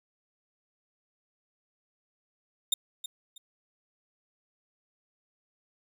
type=tone with echo; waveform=sawtooth; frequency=3642 Hz; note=A#7; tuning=41 cents flat; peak=-19 dBFS; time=2.72-2.74 s; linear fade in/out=5 ms; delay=320 ms; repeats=2; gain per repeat=-12 dB; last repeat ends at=3.38 s; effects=none